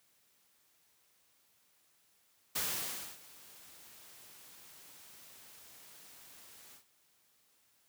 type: noise with ADSR envelope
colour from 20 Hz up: white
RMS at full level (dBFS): -34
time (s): 2.55-6.84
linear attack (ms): 11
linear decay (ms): 610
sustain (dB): -22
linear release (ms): 94
effects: white hiss -71 dBFS RMS until 7.88 s + high-pass 60 Hz 12 dB/octave